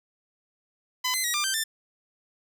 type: tone with pitch steps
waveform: 10% pulse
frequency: 1009 / 2050 / 1907 / 1194 / 1559 / 1779 Hz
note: B5 / C7 / A#6 / D6 / G6 / A6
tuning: +37 / -36 / +39 / +28 / -10 / +19 cents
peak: -16 dBFS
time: 1.04-1.64 s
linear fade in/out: 10 ms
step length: 100 ms
effects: none